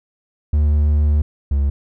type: tone pair in turn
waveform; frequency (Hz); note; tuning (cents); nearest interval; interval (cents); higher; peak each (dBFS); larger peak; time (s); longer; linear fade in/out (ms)
triangle; 74.4 / 70.1; D2 / C#2; +23 / +20; minor second; 103; first; -10 / -12; first; 0.53-1.22 / 1.51-1.7; first; 5
effects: none